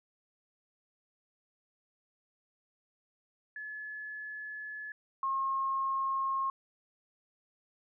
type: tone pair in turn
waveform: sine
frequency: 1713 / 1076.9 Hz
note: A6 / C6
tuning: -47 / +50 cents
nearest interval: minor sixth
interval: 803 cents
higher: first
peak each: -39 / -29 dBFS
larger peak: second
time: 3.56-4.92 / 5.23-6.5 s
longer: first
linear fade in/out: 2 ms
effects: none